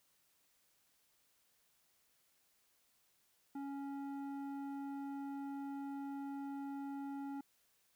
square tone with low-pass filter, 278 Hz, C#4, 5 cents sharp, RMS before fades -44 dBFS, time 3.55-7.41 s, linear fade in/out 5 ms, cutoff 970 Hz, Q 1.1, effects white hiss -75 dBFS RMS until 7.95 s

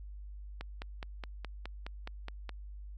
click train, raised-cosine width 0.3 ms, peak -25 dBFS, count 10, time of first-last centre 0.61-2.493 s, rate 4.78 Hz, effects added 50 Hz sine -43 dBFS peak until 2.97 s

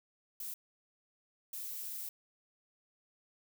violet noise bursts at uneven times, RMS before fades -42 dBFS, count 2, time 0.4-0.54 / 1.53-2.09 s, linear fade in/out 2 ms, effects none

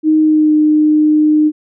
sine tone with pitch glide, 311.1 to 304.9 Hz, D#4 to D#4, 0 to -35 cents, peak -7 dBFS, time 0.03-1.52 s, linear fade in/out 50 ms, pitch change -35 cents, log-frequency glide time 0.2-0.54 s, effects none

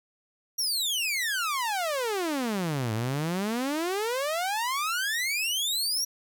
sawtooth exponential two-way sweep, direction down then up, 5800 to 106.3 to 5800 Hz, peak -23 dBFS, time 0.58-6.05 s, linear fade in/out 10 ms, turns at 2.93 s, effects none

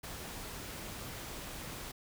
pink noise, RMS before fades -44 dBFS, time 0.03-1.92 s, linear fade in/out 10 ms, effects none

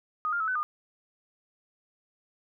sine tone with pitch steps, 1242 / 1401 / 1300 / 1508 / 1217 Hz, D#6 / F6 / E6 / F#6 / D#6, -3 / +5 / -24 / +32 / -39 cents, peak -26 dBFS, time 0.25-0.63 s, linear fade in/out 0 ms, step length 76 ms, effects none

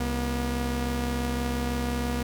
sawtooth tone pair together, 66 / 240.4 Hz, C2 / B3, +16 / -46 cents, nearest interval octave + minor seventh, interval 2238 cents, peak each -25 dBFS, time 0-2.23 s, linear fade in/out 5 ms, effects none

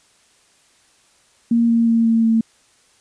sine tone with pitch steps, 233.1 / 231.1 / 229.1 / 227.1 / 225.2 Hz, A#3 / A#3 / A#3 / A#3 / A3, 0 / -15 / -30 / -45 / +40 cents, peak -12 dBFS, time 1.51-2.41 s, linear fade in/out 5 ms, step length 180 ms, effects white hiss -56 dBFS RMS until 3 s + resampled to 22050 Hz

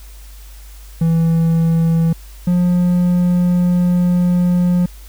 triangle tone pair in turn, 164.81 / 177.57 Hz, E3 / F3, 0 / +29 cents, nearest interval minor second, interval 129 cents, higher second, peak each -9 dBFS, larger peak neither, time 1.01-2.13 / 2.47-4.86 s, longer second, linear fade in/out 5 ms, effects added 50 Hz sine -34 dBFS peak until 5.08 s + white hiss -45 dBFS RMS until 5.08 s

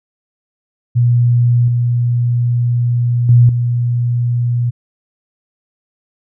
sine tone with level steps, 120.6 Hz, B2, 41 cents flat, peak -8 / -11 / -4 / -12 dBFS, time 0.95-4.71 s, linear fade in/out 20 ms, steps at 1.68 / 3.29 / 3.49 s, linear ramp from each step 2 ms, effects none

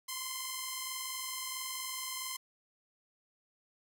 5% pulse tone pair together, 1025 / 1046.5 Hz, C6 / C6, -36 / 0 cents, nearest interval unison, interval 36 cents, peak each -30 / -27 dBFS, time 0.08-2.37 s, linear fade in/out 10 ms, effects none

